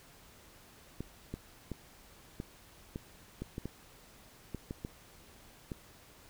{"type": "clicks", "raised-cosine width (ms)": 3, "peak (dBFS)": -25, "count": 12, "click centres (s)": [1.006, 1.34, 1.717, 2.401, 2.959, 3.42, 3.581, 3.656, 4.547, 4.709, 4.849, 5.718], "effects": ["pink hiss -58 dBFS RMS until 6.29 s"]}